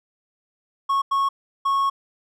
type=tone bursts at uneven times; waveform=triangle; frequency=1100 Hz; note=C#6; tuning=14 cents flat; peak=-16 dBFS; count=3; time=0.89-1.02 / 1.11-1.29 / 1.65-1.9 s; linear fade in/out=10 ms; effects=none